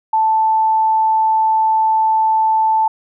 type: tone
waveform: sine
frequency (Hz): 880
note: A5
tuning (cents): 0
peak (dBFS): -11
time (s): 0.13-2.88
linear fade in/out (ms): 5
effects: none